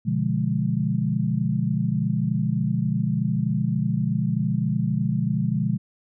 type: chord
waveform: sine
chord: B diminished seventh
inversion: none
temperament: equal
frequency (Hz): 123.47 / 146.83 / 174.61 / 207.7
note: B2 / D3 / F3 / Ab3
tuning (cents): 0 / 0 / 0 / 0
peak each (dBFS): -26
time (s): 0.05-5.78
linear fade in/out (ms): 20
effects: none